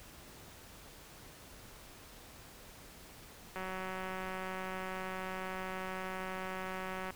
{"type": "click train", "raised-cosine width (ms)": 0.5, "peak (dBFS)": -26, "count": 664, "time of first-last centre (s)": [3.56, 7.105], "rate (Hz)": 187, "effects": ["pink hiss -54 dBFS RMS until 7.15 s"]}